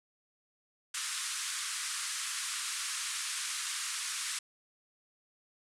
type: band-pass noise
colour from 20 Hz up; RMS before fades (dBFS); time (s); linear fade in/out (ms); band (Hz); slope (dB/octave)
white; -37; 0.94-4.39; 5; 1100 to 10000; 48
effects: none